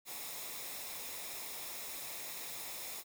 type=noise with comb filter; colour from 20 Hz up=white; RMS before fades=-44 dBFS; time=0.05-3.04 s; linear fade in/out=50 ms; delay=0.66 ms; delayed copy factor=-0.5; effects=none